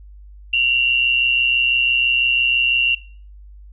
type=tone pair together; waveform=sine; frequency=2742 / 2868 Hz; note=F7 / F7; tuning=-32 / +45 cents; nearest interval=minor second; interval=77 cents; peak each=-15 / -20 dBFS; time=0.53-2.95 s; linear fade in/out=5 ms; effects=noise-tail reverb RT60 0.4 s tail -17 dB re dry + added 50 Hz sine -38 dBFS peak until 3.72 s